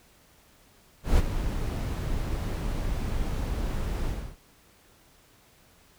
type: noise with ADSR envelope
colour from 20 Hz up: brown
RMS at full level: -19 dBFS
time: 1.03-4.37 s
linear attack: 150 ms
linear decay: 32 ms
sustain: -10 dB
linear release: 300 ms
effects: pink hiss -59 dBFS RMS until 5.98 s